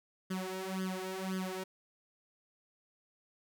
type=tone with flanger; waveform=sawtooth; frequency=187.9 Hz; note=F#3; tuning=27 cents sharp; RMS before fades=-38 dBFS; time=0.3-1.64 s; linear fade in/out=10 ms; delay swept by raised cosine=0.61 to 3.21 ms; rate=1.9 Hz; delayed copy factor=+1; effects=none